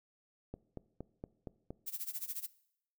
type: click train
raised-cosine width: 2 ms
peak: -29 dBFS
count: 6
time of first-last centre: 0.54-1.706 s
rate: 4.29 Hz
type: noise with tremolo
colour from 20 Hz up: violet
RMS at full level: -38 dBFS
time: 1.86-2.47 s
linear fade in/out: 20 ms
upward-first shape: sine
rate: 14 Hz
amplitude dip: 90%
effects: noise-tail reverb RT60 0.7 s tail -20 dB re dry